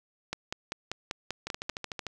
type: two click trains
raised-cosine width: 0.2 ms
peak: -15 / -18 dBFS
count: 8 / 9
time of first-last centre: 0.33-1.697 / 1.47-2.067 s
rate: 5.12 / 13.4 Hz
effects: none